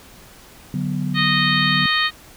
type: chord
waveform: sine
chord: B minor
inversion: first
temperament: equal with one note detuned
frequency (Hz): 145.65 / 185 / 246.9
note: D3 / F#3 / B3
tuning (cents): -14 / 0 / 0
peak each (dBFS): -24 / -24 / -27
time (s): 0.74-1.86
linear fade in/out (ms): 2
type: harmonic tone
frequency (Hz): 620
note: D#5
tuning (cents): -6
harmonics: 2 / 3 / 4 / 5 / 6 / 7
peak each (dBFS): -23 / -20 / -26 / -24 / -24 / -26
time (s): 1.14-2.11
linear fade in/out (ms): 50
effects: pink hiss -45 dBFS RMS until 2.36 s